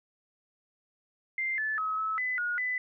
sine tone with pitch steps, 2092 / 1740 / 1280 / 1298 / 2007 / 1443 / 2000 Hz, C7 / A6 / D#6 / E6 / B6 / F#6 / B6, -1 / -20 / +49 / -27 / +27 / -44 / +21 cents, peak -28 dBFS, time 1.38-2.78 s, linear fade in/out 2 ms, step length 200 ms, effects none

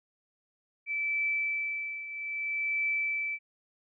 sine tone with tremolo, 2318 Hz, D7, 23 cents flat, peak -26 dBFS, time 0.86-3.39 s, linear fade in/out 50 ms, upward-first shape triangle, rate 0.62 Hz, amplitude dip 75%, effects none

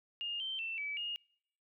sine tone with pitch steps, 2832 / 3117 / 2677 / 2296 / 2851 Hz, F7 / G7 / E7 / D7 / F7, +23 / -11 / +26 / -40 / +35 cents, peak -36 dBFS, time 0.21-1.16 s, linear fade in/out 0 ms, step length 190 ms, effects noise-tail reverb RT60 0.7 s tail -26 dB re dry

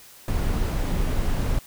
brown noise, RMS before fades -23 dBFS, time 0.28-1.59 s, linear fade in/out 2 ms, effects white hiss -48 dBFS RMS until 1.66 s

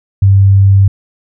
sine tone, 98 Hz, G2, in tune, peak -3 dBFS, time 0.22-0.88 s, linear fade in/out 5 ms, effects none

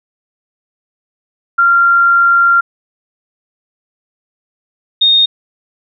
sine tone pair in turn, 1384 / 3695 Hz, F6 / A#7, -16 / -16 cents, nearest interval octave + perfect fourth, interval 1700 cents, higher second, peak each -6 dBFS, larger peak neither, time 1.58-2.61 / 5.01-5.26 s, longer first, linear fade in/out 10 ms, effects none

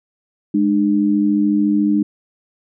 sine tone pair together, 207.7 / 301.6 Hz, G#3 / D4, 0 / +46 cents, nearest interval tritone, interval 646 cents, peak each -16 / -15 dBFS, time 0.54-2.03 s, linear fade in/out 5 ms, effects none

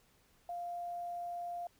sine tone with quantisation, 698.5 Hz, F5, in tune, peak -38 dBFS, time 0.49-1.67 s, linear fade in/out 2 ms, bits 11, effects pink hiss -69 dBFS RMS until 1.79 s

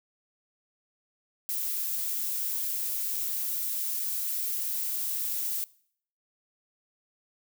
violet noise with dropouts, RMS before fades -31 dBFS, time 1.49-5.64 s, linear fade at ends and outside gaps 0 ms, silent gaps 3.996-4 s, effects noise-tail reverb RT60 0.6 s tail -22 dB re dry

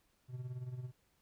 triangle tone with tremolo, 125.6 Hz, B2, 30 cents sharp, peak -36 dBFS, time 0.28-0.92 s, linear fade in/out 50 ms, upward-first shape sine, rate 18 Hz, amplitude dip 65%, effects pink hiss -75 dBFS RMS until 1.21 s

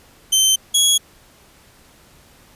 20% pulse tone pair in turn, 3100 / 3333 Hz, G7 / G#7, -20 / +5 cents, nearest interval minor second, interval 125 cents, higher second, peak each -7 / -7 dBFS, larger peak neither, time 0.32-0.56 / 0.74-0.98 s, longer neither, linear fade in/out 10 ms, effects pink hiss -50 dBFS RMS until 2.55 s + resampled to 32000 Hz

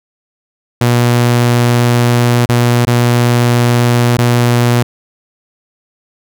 sawtooth tone with dropouts, 120.5 Hz, B2, 42 cents flat, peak -4 dBFS, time 0.81-4.83 s, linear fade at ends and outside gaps 5 ms, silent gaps 2.458-2.49 / 2.852-2.871 / 4.171-4.184 s, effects none

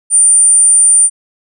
sine tone, 9080 Hz, C#9, 41 cents sharp, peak -4 dBFS, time 0.1-1.1 s, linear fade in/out 50 ms, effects none

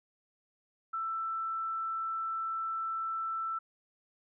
sine tone, 1329 Hz, E6, 14 cents sharp, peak -32 dBFS, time 0.93-3.59 s, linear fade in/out 10 ms, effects none

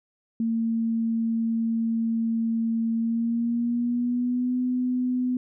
sine tone with pitch glide, 227.4 to 250.9 Hz, A#3 to B3, -43 to +28 cents, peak -22 dBFS, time 0.4-5.37 s, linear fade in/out 2 ms, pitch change +171 cents, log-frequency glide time 2.96-4.58 s, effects none

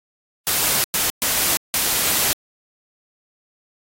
white noise bursts at uneven times, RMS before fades -19 dBFS, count 4, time 0.47-0.84 / 0.94-1.1 / 1.22-1.57 / 1.74-2.33 s, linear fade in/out 0 ms, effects AAC 48 kbps

